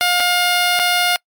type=tone with dropouts; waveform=10% pulse; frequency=711 Hz; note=F5; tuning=31 cents sharp; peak=-5 dBFS; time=0.01-1.16 s; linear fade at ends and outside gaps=0 ms; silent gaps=0.2-0.204 / 0.792-0.797 s; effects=noise-tail reverb RT60 0.1 s tail -26 dB re dry + MP3 96 kbps